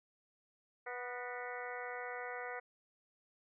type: harmonic tone with a mistuned harmonic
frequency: 245.8 Hz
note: B3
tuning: 8 cents flat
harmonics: 2 / 3 / 4 / 5 / 6 / 7 / 8 / 9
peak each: -46 / -47 / -52 / -51 / -48 / -53 / -48 / -54 dBFS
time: 0.86-2.6 s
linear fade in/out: 10 ms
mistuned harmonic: 7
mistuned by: +73 cents
effects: none